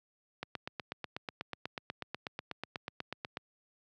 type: click train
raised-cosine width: 0.3 ms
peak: -21 dBFS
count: 25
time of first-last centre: 0.43-3.371 s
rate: 8.16 Hz
effects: high-pass 100 Hz 12 dB/octave

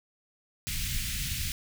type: band-stop noise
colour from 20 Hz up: pink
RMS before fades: -32 dBFS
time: 0.67-1.52 s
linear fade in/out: 0 ms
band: 170 to 2100 Hz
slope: 24 dB/octave
effects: none

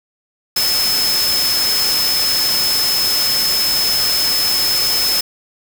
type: tone in noise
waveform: sine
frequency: 5200 Hz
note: E8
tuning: 24 cents flat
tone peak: -15 dBFS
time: 0.56-5.21 s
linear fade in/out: 5 ms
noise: white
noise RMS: -20 dBFS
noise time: 0.56-5.21 s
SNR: +2 dB
effects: none

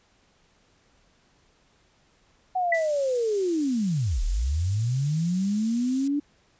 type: linear two-way sweep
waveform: sine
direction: down then up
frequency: 751 to 34.65 to 294.1 Hz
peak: -22 dBFS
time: 2.55-6.2 s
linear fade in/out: 10 ms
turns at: 4.23 s
type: tone with exponential decay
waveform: sine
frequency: 1975.5 Hz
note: B6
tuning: in tune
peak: -18 dBFS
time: 2.72-2.9 s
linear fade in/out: 5 ms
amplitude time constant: 38 ms
type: noise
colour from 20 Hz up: violet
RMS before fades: -34 dBFS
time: 2.74-6.08 s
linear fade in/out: 5 ms
effects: pink hiss -63 dBFS RMS until 6.59 s + resampled to 16000 Hz

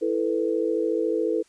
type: chord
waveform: sine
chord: E suspended fourth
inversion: none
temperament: equal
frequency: 329.6 / 440 / 493.9 Hz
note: E4 / A4 / B4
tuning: 0 / 0 / 0 cents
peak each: -26 / -25 / -27 dBFS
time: 0.01-1.43 s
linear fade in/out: 20 ms
effects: white hiss -61 dBFS RMS until 1.48 s + resampled to 22050 Hz

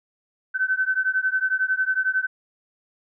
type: beating tone pair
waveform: sine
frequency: 1520 / 1531 Hz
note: F#6 / G6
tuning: +46 / -41 cents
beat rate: 11 Hz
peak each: -23 / -23 dBFS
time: 0.54-2.27 s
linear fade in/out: 20 ms
effects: none

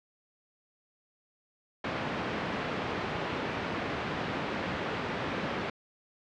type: band-pass noise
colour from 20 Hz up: pink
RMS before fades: -34 dBFS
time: 1.84-5.7 s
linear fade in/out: 5 ms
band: 150 to 2600 Hz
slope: 12 dB/octave
effects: low-pass 5000 Hz 12 dB/octave

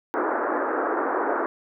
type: band-pass noise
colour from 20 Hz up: pink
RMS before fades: -25 dBFS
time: 0.14-1.46 s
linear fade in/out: 0 ms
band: 290 to 1600 Hz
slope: 48 dB/octave
effects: none

